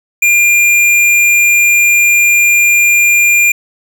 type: tone with hard clipping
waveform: sine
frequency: 2400 Hz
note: D7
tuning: 37 cents sharp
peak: -7 dBFS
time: 0.22-3.52 s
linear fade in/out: 5 ms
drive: 14 dB
effects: none